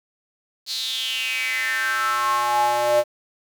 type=tone with high-pass filter sweep; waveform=square; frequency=120.3 Hz; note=B2; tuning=45 cents flat; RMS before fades=-22 dBFS; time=0.66-3.04 s; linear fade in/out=50 ms; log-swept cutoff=4400 to 580 Hz; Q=6.6; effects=8-bit